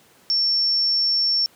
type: tone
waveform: sine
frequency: 5440 Hz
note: F8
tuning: 46 cents flat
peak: -17 dBFS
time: 0.3-1.46 s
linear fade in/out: 0 ms
effects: pink hiss -54 dBFS RMS until 1.55 s + high-pass 150 Hz 12 dB/octave